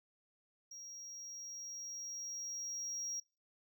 triangle tone with level ramp, 5640 Hz, F8, 16 cents sharp, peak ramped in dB -47 to -36 dBFS, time 0.71-3.2 s, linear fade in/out 5 ms, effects noise-tail reverb RT60 0.3 s tail -24 dB re dry + tanh soft clip ceiling -33 dBFS

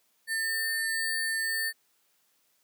sine tone with sample-and-hold, 1799 Hz, A6, 38 cents sharp, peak -27 dBFS, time 0.27-1.73 s, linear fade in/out 50 ms, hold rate 6300 Hz, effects white hiss -70 dBFS RMS until 2.63 s + high-pass 150 Hz 12 dB/octave

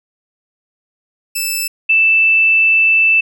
10% pulse / sine tone pair in turn, 2637 / 2646 Hz, E7 / E7, 0 / +6 cents, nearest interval unison, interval 6 cents, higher second, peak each -8 dBFS, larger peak neither, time 1.35-1.68 / 1.89-3.21 s, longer second, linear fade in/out 10 ms, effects none

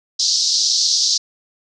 white band-pass noise, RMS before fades -17 dBFS, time 0.19-1.18 s, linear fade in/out 10 ms, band 4100 to 5900 Hz, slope 48 dB/octave, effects none

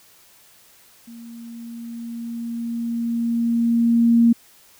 sine tone with level ramp, 233.1 Hz, A#3, in tune, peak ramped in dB -37 to -10 dBFS, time 1.07-4.33 s, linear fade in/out 10 ms, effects white hiss -52 dBFS RMS until 4.79 s

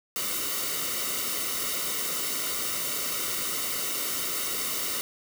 white noise with comb filter, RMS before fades -30 dBFS, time 0.16-5.01 s, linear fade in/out 0 ms, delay 1.2 ms, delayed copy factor -0.7, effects none

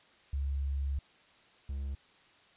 sine / triangle tone pair in turn, 69.2 / 68.85 Hz, C#2 / C#2, -2 / -11 cents, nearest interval unison, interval 9 cents, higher first, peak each -30 / -32 dBFS, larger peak first, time 0.33-0.99 / 1.69-1.95 s, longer first, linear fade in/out 5 ms, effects white hiss -62 dBFS RMS until 2.56 s + resampled to 8000 Hz

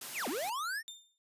white high-pass noise, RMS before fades -43 dBFS, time 0.01-0.5 s, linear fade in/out 5 ms, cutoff 130 Hz, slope 48 dB/octave
square linear two-way sweep, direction down then up, 3136 to 220 to 1867 Hz, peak -35 dBFS, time 0.13-0.83 s, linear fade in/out 50 ms, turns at 0.28 s
30% pulse tone with exponential decay, 3607 Hz, A7, 42 cents sharp, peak -38 dBFS, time 0.88-1.18 s, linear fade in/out 0 ms, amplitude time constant 64 ms
effects resampled to 32000 Hz

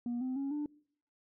sine tone with pitch steps, 240 / 257.2 / 275.7 / 295.5 Hz, B3 / C4 / C#4 / D4, -49 / -30 / -9 / +11 cents, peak -31 dBFS, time 0.06-0.66 s, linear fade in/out 2 ms, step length 150 ms, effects noise-tail reverb RT60 0.6 s tail -25 dB re dry + tanh soft clip ceiling -31 dBFS

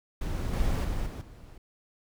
brown noise with level steps, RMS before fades -31 / -27 / -31 / -37 / -47 dBFS, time 0.21-1.58 s, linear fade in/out 5 ms, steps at 0.53 / 0.84 / 1.06 / 1.21 s, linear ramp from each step 5 ms, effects none

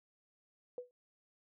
sine tone with exponential decay, 493.9 Hz, B4, in tune, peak -36 dBFS, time 0.78-0.91 s, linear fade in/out 1 ms, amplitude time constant 28 ms, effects none

